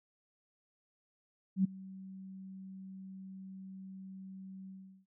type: tone with ADSR envelope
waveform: sine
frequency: 190.6 Hz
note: G3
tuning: 48 cents flat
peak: -23 dBFS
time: 1.56-5.06 s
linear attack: 84 ms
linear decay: 11 ms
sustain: -22 dB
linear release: 380 ms
effects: none